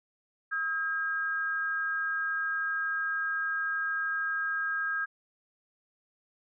sine tone pair together, 1282 / 1615.2 Hz, E6 / G#6, -49 / -49 cents, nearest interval major third, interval 400 cents, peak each -35 / -29 dBFS, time 0.51-5.06 s, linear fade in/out 20 ms, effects none

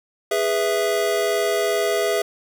square chord, E major, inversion first, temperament just, 412 / 494.4 / 659.3 Hz, G#4 / B4 / E5, -14 / +2 / 0 cents, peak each -23 / -27 / -23 dBFS, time 0.31-2.22 s, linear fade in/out 5 ms, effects none

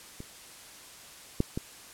clicks, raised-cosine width 3 ms, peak -27 / -11 / -18 dBFS, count 3, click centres 0.204 / 1.404 / 1.575 s, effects white hiss -49 dBFS RMS until 1.93 s + low-pass 11000 Hz 12 dB/octave

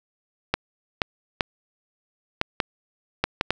clicks, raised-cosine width 0.3 ms, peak -4 dBFS, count 8, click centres 0.54 / 1.018 / 1.408 / 2.414 / 2.602 / 3.24 / 3.411 / 3.506 s, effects none

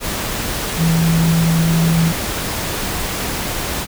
sine tone in noise, 164.81 Hz, E3, in tune, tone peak -12 dBFS, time 0.77-2.13 s, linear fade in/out 50 ms, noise pink, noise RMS -22 dBFS, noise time 0-3.87 s, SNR +7 dB, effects none

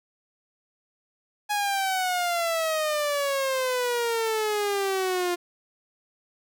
sawtooth exponential sweep, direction down, 836 to 349.2 Hz, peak -20 dBFS, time 1.49-5.36 s, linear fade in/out 20 ms, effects none

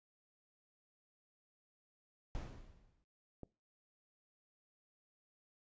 brown noise with exponential decay, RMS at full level -40 dBFS, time 2.35-3.04 s, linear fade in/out 0 ms, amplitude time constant 150 ms
click, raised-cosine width 2 ms, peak -34 dBFS, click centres 3.433 s
effects noise-tail reverb RT60 0.3 s tail -23 dB re dry + resampled to 16000 Hz

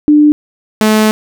sine / sawtooth tone pair in turn, 298.2 / 215.9 Hz, D4 / A3, +27 / -33 cents, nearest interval tritone, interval 560 cents, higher first, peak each -3 dBFS, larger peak neither, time 0.08-0.32 / 0.81-1.11 s, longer second, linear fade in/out 0 ms, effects none

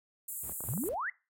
white band-pass noise, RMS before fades -40 dBFS, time 0.28-0.89 s, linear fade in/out 5 ms, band 7300 to 16000 Hz, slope 96 dB/octave
brown noise bursts, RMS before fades -48 dBFS, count 3, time 0.43-0.947 s, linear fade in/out 5 ms, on 99 ms, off 110 ms
clicks, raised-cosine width 1 ms, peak -31 dBFS, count 8, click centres 0.495 / 0.606 / 0.639 / 0.688 / 0.737 / 0.777 / 0.838 / 0.889 s
sine exponential sweep, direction up, 98 to 2093 Hz, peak -32 dBFS, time 0.68-1.1 s, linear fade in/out 5 ms
effects noise-tail reverb RT60 0.3 s tail -22 dB re dry + high-pass 60 Hz 12 dB/octave

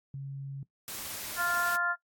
sine tone, 137.6 Hz, C#3, 12 cents flat, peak -36 dBFS, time 0.14-0.63 s, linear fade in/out 2 ms
white noise, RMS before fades -39 dBFS, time 0.88-1.76 s, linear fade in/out 0 ms
harmonic tone, 349.2 Hz, F4, in tune, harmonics 2 / 3 / 4 / 5, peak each -37 / -37 / -28 / -35 dBFS, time 1.36-1.96 s, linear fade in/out 50 ms
effects noise-tail reverb RT60 0.1 s tail -17 dB re dry + AAC 64 kbps

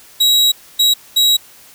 40% pulse tone bursts at uneven times, 3855 Hz, B7, 43 cents flat, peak -8 dBFS, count 3, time 0.2-0.52 / 0.79-0.94 / 1.16-1.37 s, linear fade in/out 10 ms, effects white hiss -43 dBFS RMS until 1.74 s

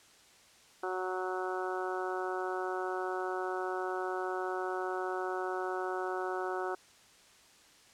harmonic tone, 185 Hz, F#3, in tune, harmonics 2 / 3 / 4 / 5 / 6 / 7 / 8, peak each -36 / -43 / -39 / -43 / -45 / -42 / -43 dBFS, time 0.83-6.75 s, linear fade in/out 5 ms, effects white hiss -60 dBFS RMS until 7.93 s + low-pass 8000 Hz 12 dB/octave

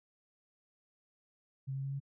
sine tone with pitch steps, 134.3 / 135.7 / 137.12 / 138.56 Hz, C3 / C#3 / C#3 / C#3, +46 / -36 / -18 / 0 cents, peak -35 dBFS, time 1.67-2.002 s, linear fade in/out 20 ms, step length 83 ms, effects none

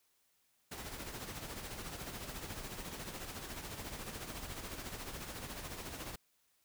pink noise with tremolo, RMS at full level -43 dBFS, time 0.71-6.16 s, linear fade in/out 10 ms, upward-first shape sine, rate 14 Hz, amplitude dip 50%, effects white hiss -75 dBFS RMS until 6.64 s

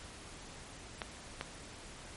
clicks, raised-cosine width 0.3 ms, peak -20 dBFS, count 2, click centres 1.018 / 1.411 s, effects pink hiss -50 dBFS RMS until 2.16 s + MP3 48 kbps

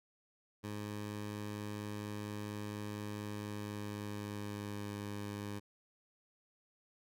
15% pulse tone with pitch glide, 104.3 to 102.51 Hz, G#2 to G#2, +8 to -22 cents, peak -34 dBFS, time 0.63-5.6 s, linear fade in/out 20 ms, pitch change -30 cents, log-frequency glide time 3.19-4.97 s, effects none

